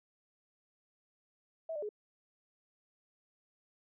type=tone with pitch steps; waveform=sine; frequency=649 / 595 / 419.6 Hz; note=E5 / D5 / G#4; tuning=-27 / +22 / +18 cents; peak=-36 dBFS; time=1.69-1.891 s; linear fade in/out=5 ms; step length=67 ms; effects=none